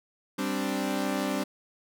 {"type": "chord", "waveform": "sawtooth", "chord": "G suspended fourth", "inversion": "none", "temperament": "equal", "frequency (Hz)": [196, 261.6, 293.7], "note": ["G3", "C4", "D4"], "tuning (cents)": [0, 0, 0], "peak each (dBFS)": -28, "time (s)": [0.38, 1.44], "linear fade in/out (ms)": 10, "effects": []}